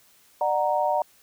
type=chord; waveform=sine; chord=D augmented; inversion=none; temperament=equal with one note detuned; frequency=597.9 / 740 / 932.3 Hz; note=D5 / F#5 / A#5; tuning=+31 / 0 / 0 cents; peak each=-25 dBFS; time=0.41-1.02 s; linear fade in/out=2 ms; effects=white hiss -58 dBFS RMS until 1.22 s